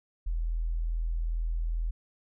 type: tone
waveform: sine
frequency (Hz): 41.2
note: E1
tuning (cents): 0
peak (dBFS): -27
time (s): 0.26-1.91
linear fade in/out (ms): 10
effects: none